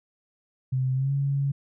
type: tone with pitch glide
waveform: sine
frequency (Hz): 130 to 139.33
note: C3 to C#3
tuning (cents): -11 to +9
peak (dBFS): -22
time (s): 0.72-1.52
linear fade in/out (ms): 10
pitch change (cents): +120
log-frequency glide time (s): 0.94-1.12
effects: none